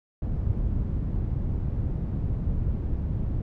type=low-pass noise; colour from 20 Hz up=white; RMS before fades=-27 dBFS; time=0.22-3.42 s; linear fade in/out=2 ms; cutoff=100 Hz; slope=12 dB/octave; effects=none